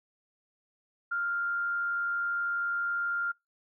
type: tone with frequency modulation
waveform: sine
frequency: 1396.9 Hz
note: F6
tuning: in tune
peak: -28 dBFS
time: 1.11-3.32 s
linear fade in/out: 10 ms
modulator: 81.6 Hz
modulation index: 0.28
effects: noise-tail reverb RT60 0.2 s tail -26 dB re dry